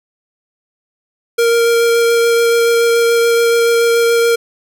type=tone with vibrato; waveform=square; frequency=465.9 Hz; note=A#4; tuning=1 cent flat; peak=-10 dBFS; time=1.38-4.36 s; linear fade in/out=10 ms; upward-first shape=sine; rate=7 Hz; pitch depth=8 cents each way; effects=none